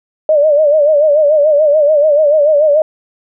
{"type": "tone with vibrato", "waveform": "sine", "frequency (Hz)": 599, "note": "D5", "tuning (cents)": 34, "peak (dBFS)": -6, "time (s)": [0.29, 2.82], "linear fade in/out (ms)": 2, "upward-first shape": "sine", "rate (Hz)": 6.9, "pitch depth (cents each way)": 90, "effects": []}